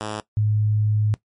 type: tone pair in turn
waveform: 5% pulse / sine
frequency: 106.6 / 106.19 Hz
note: G#2 / G#2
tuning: +46 / +39 cents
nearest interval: unison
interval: 7 cents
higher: first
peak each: -16 / -17 dBFS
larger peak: first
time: 0.01-0.2 / 0.37-1.14 s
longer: second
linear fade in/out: 0 ms
effects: noise-tail reverb RT60 0.1 s tail -18 dB re dry + MP3 48 kbps

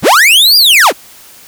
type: linear two-way sweep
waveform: 45% pulse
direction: up then down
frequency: 49.64 to 4918 to 166.9 Hz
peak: -3 dBFS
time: 0.02-0.93 s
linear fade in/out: 50 ms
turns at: 0.57 s
effects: white hiss -37 dBFS RMS until 1.47 s

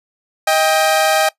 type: tone pair together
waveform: sawtooth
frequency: 629.4 / 793 Hz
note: D#5 / G5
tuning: +20 / +20 cents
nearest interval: major third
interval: 400 cents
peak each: -11 dBFS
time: 0.47-1.29 s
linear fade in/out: 5 ms
effects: noise-tail reverb RT60 0.1 s tail -20 dB re dry + resampled to 32000 Hz

